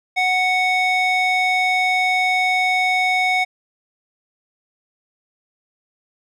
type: tone with band-pass filter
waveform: square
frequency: 740 Hz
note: F#5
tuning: in tune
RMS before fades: -18 dBFS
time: 0.16-3.45 s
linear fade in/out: 20 ms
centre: 2000 Hz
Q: 1.6
effects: none